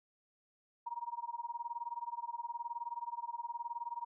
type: tone with tremolo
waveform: sine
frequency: 945 Hz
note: A#5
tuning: 23 cents sharp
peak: -35 dBFS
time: 0.86-4.05 s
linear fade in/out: 10 ms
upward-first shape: sine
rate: 19 Hz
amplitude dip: 95%
effects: none